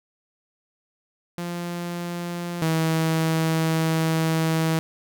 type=tone pair in turn; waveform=sawtooth; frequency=173.5 / 161.25 Hz; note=F3 / E3; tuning=-11 / -38 cents; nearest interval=minor second; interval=127 cents; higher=first; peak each=-24 / -16 dBFS; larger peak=second; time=1.38-2.62 / 2.62-4.79 s; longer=second; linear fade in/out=0 ms; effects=none